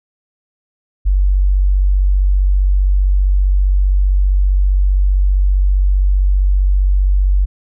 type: tone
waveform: sine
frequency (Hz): 47.62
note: G1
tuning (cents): -49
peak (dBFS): -9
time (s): 1.05-7.46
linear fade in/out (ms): 20
effects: none